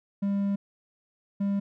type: tone pair in turn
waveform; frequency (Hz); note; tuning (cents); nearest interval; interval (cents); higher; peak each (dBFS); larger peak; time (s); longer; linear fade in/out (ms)
triangle; 199.5 / 199.5; G3 / G3; +31 / +31; unison; 0; neither; -22; neither; 0.22-0.56 / 1.4-1.6; first; 10
effects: none